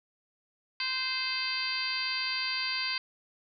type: harmonic tone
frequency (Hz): 519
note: C5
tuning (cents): -14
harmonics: 2 / 3 / 4 / 5 / 6 / 7 / 8 / 9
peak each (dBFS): -41 / -40 / -37 / -37 / -41 / -44 / -39 / -33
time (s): 0.8-2.98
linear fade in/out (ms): 2
effects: none